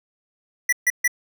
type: tone bursts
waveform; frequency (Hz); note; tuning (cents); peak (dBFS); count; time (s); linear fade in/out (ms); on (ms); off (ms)
square; 1960; B6; -14; -16; 3; 0.69-1.078; 5; 36; 140
effects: none